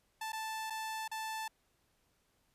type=tone with dropouts; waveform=sawtooth; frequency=880 Hz; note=A5; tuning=in tune; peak=-34 dBFS; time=0.21-1.48 s; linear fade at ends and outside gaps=5 ms; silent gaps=0.321-0.33 / 0.7-0.704 / 1.079-1.114 s; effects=pink hiss -75 dBFS RMS until 2.54 s + resampled to 32000 Hz